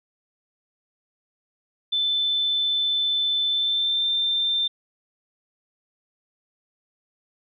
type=tone with pitch glide; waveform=sine; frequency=3525 to 3578 Hz; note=A7 to A7; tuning=+2 to +28 cents; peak=-20 dBFS; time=1.92-4.68 s; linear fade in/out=10 ms; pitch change=+26 cents; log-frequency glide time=3.48-4.08 s; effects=none